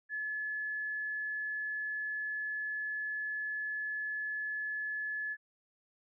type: tone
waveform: sine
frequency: 1715 Hz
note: A6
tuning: 45 cents flat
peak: -34 dBFS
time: 0.09-5.37 s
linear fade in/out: 50 ms
effects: none